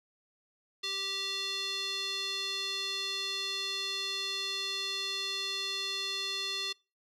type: tone with band-pass filter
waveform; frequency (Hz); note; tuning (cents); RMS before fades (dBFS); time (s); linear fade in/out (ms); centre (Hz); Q
square; 390; G4; -9; -35; 0.83-6.73; 10; 3900; 4.5
effects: noise-tail reverb RT60 0.3 s tail -25 dB re dry